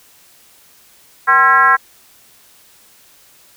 sine tone with frequency modulation, 1349 Hz, E6, 40 cents sharp, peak -7 dBFS, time 1.27-1.77 s, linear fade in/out 20 ms, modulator 290 Hz, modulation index 1.5, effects white hiss -48 dBFS RMS until 3.56 s

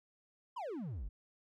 triangle exponential sweep, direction down, 1083 to 40.23 Hz, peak -37 dBFS, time 0.56-1.09 s, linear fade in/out 10 ms, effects none

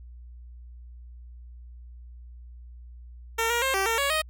10% pulse tone with pitch steps, 455 / 473.4 / 532 / 387.8 / 455.2 / 560 / 625 Hz, A#4 / A#4 / C5 / G4 / A#4 / C#5 / D#5, -42 / +27 / +29 / -19 / -41 / +18 / +8 cents, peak -15 dBFS, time 3.38-4.22 s, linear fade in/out 10 ms, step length 120 ms, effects added 60 Hz sine -42 dBFS peak until 4.29 s

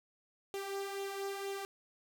sawtooth tone with flanger, 394.5 Hz, G4, 11 cents sharp, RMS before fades -40 dBFS, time 0.54-1.65 s, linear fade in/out 0 ms, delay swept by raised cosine 0.29 to 2.39 ms, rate 2.1 Hz, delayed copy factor +0.5, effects none

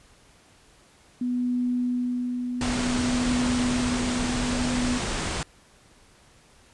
sine tone with tremolo, 246.9 Hz, B3, in tune, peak -22 dBFS, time 1.21-4.98 s, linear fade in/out 5 ms, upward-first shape sine, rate 0.56 Hz, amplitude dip 40%
pink low-pass noise, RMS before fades -29 dBFS, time 2.61-5.43 s, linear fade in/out 2 ms, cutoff 9400 Hz, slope 96 dB/octave
effects pink hiss -56 dBFS RMS until 6.73 s + resampled to 24000 Hz

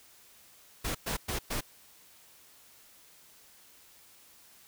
pink noise bursts, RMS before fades -33 dBFS, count 4, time 0.84-1.61 s, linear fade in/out 10 ms, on 110 ms, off 110 ms, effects white hiss -58 dBFS RMS until 4.67 s

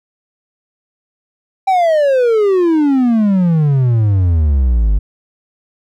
triangle exponential sweep, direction down, 785 to 48.25 Hz, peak -7 dBFS, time 1.67-4.99 s, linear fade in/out 10 ms, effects none

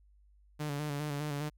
sawtooth tone with vibrato, 146.83 Hz, D3, in tune, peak -30 dBFS, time 0.59-1.5 s, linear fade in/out 20 ms, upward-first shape square, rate 4.9 Hz, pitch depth 43 cents each way, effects added 50 Hz sine -60 dBFS peak until 1.57 s

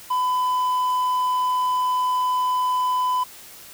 triangle tone, 1004 Hz, B5, 28 cents sharp, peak -17 dBFS, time 0.1-3.24 s, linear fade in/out 10 ms, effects white hiss -43 dBFS RMS until 3.73 s

